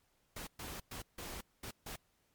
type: noise bursts at uneven times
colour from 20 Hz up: pink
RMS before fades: -45 dBFS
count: 6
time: 0.36-0.47 / 0.59-0.8 / 0.91-1.02 / 1.18-1.41 / 1.63-1.71 / 1.86-1.96 s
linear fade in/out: 5 ms
effects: pink hiss -75 dBFS RMS until 2.34 s + MP3 96 kbps